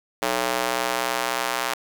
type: tone with high-pass filter sweep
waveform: square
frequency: 61.74 Hz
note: B1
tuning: in tune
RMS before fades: -25 dBFS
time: 0.22-1.74 s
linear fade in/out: 5 ms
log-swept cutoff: 540 to 910 Hz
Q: 0.99
effects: 8-bit